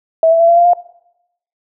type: tone with pitch steps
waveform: sine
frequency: 651 / 661.2 / 671.6 / 682.2 / 692.9 / 703.8 Hz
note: E5 / E5 / E5 / F5 / F5 / F5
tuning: -22 / +5 / +32 / -41 / -14 / +13 cents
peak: -6 dBFS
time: 0.23-0.734 s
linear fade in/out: 2 ms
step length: 84 ms
effects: noise-tail reverb RT60 0.8 s tail -19 dB re dry